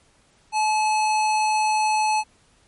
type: tone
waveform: square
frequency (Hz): 860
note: A5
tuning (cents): -40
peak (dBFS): -19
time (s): 0.52-2.24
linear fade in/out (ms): 50
effects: pink hiss -59 dBFS RMS until 2.67 s + MP3 48 kbps